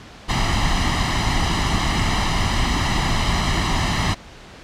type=noise with comb filter; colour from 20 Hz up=pink; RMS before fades=-19 dBFS; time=0.28-4.15 s; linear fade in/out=20 ms; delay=1 ms; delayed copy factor=+0.7; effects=pink hiss -41 dBFS RMS until 4.63 s + low-pass 5000 Hz 12 dB/octave